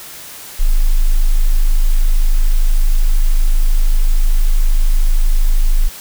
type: tone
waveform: sine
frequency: 26.46 Hz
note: G#0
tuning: 33 cents sharp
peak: -7 dBFS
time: 0.59-5.89 s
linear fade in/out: 20 ms
effects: white hiss -33 dBFS RMS until 6 s